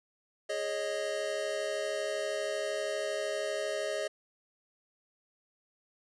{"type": "chord", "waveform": "square", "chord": "Ab suspended fourth", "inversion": "none", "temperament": "equal with one note detuned", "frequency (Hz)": [415.3, 549.6, 622.3], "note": ["Ab4", "Db5", "Eb5"], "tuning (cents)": [0, -15, 0], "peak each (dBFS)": [-39, -38, -35], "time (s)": [0.49, 4.08], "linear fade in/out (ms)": 10, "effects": ["resampled to 22050 Hz", "11-bit"]}